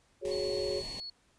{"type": "chord", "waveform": "sine", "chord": "F# suspended second", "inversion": "none", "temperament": "just", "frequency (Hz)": [370, 416.2, 555], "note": ["F#4", "G#4", "C#5"], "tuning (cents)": [0, 4, 2], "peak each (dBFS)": -35, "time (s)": [0.21, 0.83], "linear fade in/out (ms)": 50}
{"type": "band-stop noise", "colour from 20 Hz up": "pink", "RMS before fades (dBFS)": -45, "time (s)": [0.25, 1], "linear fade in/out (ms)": 0, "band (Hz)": [1100, 1800], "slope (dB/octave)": 96}
{"type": "tone", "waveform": "sine", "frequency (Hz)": 4381, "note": "C#8", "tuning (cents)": -21, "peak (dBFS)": -39, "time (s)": [0.31, 1.1], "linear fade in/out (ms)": 5}
{"effects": ["pink hiss -68 dBFS RMS until 1.38 s", "resampled to 22050 Hz"]}